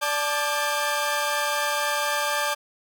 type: tone cluster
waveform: sawtooth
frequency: 584 / 874 / 1188 / 1600 Hz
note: D5 / A5 / D6 / G6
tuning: -10 / -12 / +20 / +35 cents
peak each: -25 dBFS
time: 0.01-2.55 s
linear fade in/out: 20 ms
effects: none